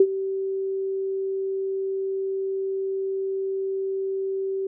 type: tone with ADSR envelope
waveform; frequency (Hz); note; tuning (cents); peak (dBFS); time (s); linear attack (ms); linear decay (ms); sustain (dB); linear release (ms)
sine; 386.2; G4; -26; -9; 0-4.67; 4; 55; -15; 4
effects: none